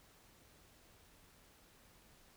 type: silence
effects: pink hiss -65 dBFS RMS until 2.36 s